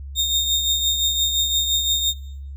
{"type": "tone with tremolo", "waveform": "35% pulse", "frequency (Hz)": 3675, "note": "A#7", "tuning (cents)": -25, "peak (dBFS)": -14, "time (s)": [0.15, 2.14], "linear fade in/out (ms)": 50, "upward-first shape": "triangle", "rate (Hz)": 5.8, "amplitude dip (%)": 55, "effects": ["noise-tail reverb RT60 0.7 s tail -21 dB re dry", "added 69 Hz sine -31 dBFS peak until 2.56 s"]}